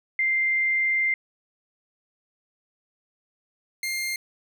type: tone pair in turn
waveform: sine / sawtooth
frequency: 2093 / 2112 Hz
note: C7 / C7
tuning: 0 / +16 cents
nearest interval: unison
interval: 16 cents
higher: second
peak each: -20 / -23 dBFS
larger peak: first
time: 0.19-1.14 / 3.83-4.16 s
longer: first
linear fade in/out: 2 ms
effects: none